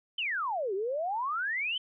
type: exponential two-way sweep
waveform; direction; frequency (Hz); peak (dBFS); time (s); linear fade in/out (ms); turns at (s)
sine; down then up; 3136 to 370 to 3136; -29; 0.18-1.78; 5; 0.74
effects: none